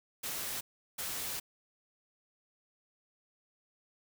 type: noise bursts at uneven times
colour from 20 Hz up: white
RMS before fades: -38 dBFS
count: 2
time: 0.23-0.61 / 0.98-1.4 s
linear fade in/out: 10 ms
effects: none